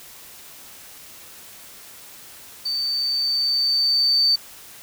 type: tone with level ramp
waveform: sine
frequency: 4569 Hz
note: D8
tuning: 48 cents flat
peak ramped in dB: -22 to -14 dBFS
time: 2.65-4.36 s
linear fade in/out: 10 ms
effects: white hiss -43 dBFS RMS until 4.82 s